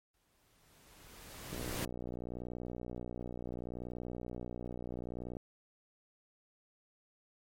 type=noise with exponential growth; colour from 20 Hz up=pink; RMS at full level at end=-38 dBFS; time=0.14-1.85 s; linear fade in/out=1 ms; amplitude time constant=370 ms
type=click train; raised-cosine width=2 ms; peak=-29 dBFS; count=234; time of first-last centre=1.53-5.369 s; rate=60.7 Hz
effects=MP3 64 kbps